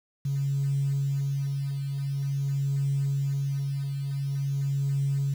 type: tone with tremolo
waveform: sine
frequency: 138.8 Hz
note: C#3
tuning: 3 cents sharp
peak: -22 dBFS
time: 0.25-5.34 s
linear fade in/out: 5 ms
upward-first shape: triangle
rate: 0.47 Hz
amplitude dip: 50%
effects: tanh soft clip ceiling -18 dBFS + 8-bit